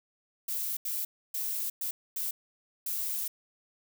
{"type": "noise bursts at uneven times", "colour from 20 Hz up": "violet", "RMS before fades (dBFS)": -33, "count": 6, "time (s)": [[0.48, 0.77], [0.85, 1.05], [1.34, 1.7], [1.81, 1.91], [2.16, 2.31], [2.86, 3.28]], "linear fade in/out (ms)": 5, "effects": []}